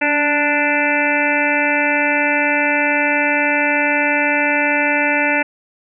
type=harmonic tone with a mistuned harmonic; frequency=293.7 Hz; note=D4; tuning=in tune; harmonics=1 / 2 / 3 / 5 / 6 / 7 / 8 / 9; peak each=-22 / -22 / -22 / -22 / -22 / -22 / -22 / -22 dBFS; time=0.01-5.43 s; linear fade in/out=10 ms; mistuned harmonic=1; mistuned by=-30 cents; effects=none